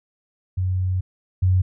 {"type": "tone pair in turn", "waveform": "sine", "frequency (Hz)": [92.5, 92.5], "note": ["F#2", "F#2"], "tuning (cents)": [0, 0], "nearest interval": "unison", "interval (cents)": 0, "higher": "neither", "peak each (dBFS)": [-19, -14], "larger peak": "second", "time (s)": [[0.57, 1.01], [1.42, 1.62]], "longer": "first", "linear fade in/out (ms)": 10, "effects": []}